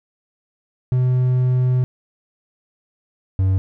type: tone pair in turn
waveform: triangle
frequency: 126.7 / 94.92 Hz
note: B2 / F#2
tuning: +45 / +45 cents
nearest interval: perfect fourth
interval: 500 cents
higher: first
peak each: -12 dBFS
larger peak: neither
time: 0.92-1.84 / 3.39-3.58 s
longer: first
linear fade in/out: 0 ms
effects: none